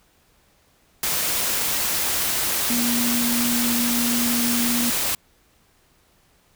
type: tone in noise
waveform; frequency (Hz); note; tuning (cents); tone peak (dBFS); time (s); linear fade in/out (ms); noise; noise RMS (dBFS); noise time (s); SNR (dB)
sine; 238.8; A#3; +42; -22; 2.7-4.9; 2; white; -23; 1.03-5.15; -2
effects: pink hiss -60 dBFS RMS until 6.55 s